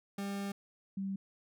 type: tone pair in turn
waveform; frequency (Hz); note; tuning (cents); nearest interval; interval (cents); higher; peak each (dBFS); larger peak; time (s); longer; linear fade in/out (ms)
40% pulse / sine; 199.2 / 194.43; G3 / G3; +28 / -14; unison; 42; first; -35 / -34; second; 0.18-0.52 / 0.97-1.16; first; 5
effects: none